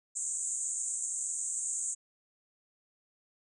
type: band-pass noise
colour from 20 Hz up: white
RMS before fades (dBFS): -35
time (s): 0.15-1.95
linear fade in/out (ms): 20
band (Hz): 6700 to 8600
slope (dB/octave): 96
effects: none